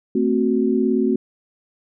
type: chord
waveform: sine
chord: F# diminished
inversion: first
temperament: equal with one note detuned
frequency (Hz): 223.8 / 261.6 / 370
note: A3 / C4 / F#4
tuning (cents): +30 / 0 / 0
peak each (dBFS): -20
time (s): 0.15-1.16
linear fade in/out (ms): 5
effects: none